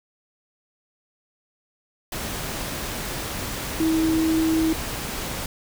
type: tone in noise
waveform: sine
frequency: 321 Hz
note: E4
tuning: 46 cents flat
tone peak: -18 dBFS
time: 3.8-4.73 s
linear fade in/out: 2 ms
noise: pink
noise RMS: -30 dBFS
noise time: 2.12-5.46 s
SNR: +9 dB
effects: none